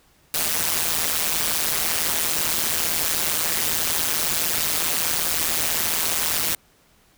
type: noise with amplitude modulation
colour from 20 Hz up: white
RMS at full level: -19 dBFS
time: 0.34-6.55 s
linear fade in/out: 2 ms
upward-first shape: sine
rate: 161 Hz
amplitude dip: 90%
effects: pink hiss -58 dBFS RMS until 7.17 s